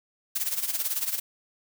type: noise with tremolo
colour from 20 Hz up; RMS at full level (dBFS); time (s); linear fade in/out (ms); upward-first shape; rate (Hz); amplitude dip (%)
blue; -26; 0.35-1.2; 10; sine; 18; 75
effects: none